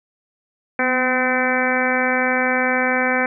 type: harmonic tone with a mistuned harmonic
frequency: 255.6 Hz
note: C4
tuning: 40 cents flat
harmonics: 1 / 2 / 3 / 4 / 5 / 6 / 7 / 8 / 9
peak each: -24 / -23 / -25 / -29 / -29 / -23 / -25 / -27 / -25 dBFS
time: 0.79-3.26 s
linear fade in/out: 2 ms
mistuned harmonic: 1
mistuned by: -35 cents
effects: none